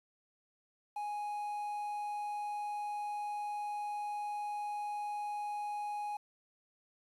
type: tone with quantisation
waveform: triangle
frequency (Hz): 830.6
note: G#5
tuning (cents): 0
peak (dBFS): -34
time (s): 0.96-6.17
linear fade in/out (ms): 5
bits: 10
effects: resampled to 32000 Hz